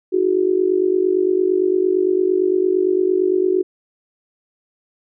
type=tone with amplitude modulation; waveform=sine; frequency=370 Hz; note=F#4; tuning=in tune; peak=-10 dBFS; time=0.12-3.63 s; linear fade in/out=20 ms; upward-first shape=sine; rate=48.8 Hz; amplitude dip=85%; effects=none